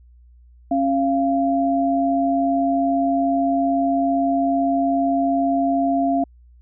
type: tone pair together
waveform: sine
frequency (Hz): 273.4 / 689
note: C#4 / F5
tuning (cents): -24 / -24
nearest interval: octave + major third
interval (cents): 1600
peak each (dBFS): -19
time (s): 0.71-6.24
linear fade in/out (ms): 5
effects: added 60 Hz sine -46 dBFS peak until 6.61 s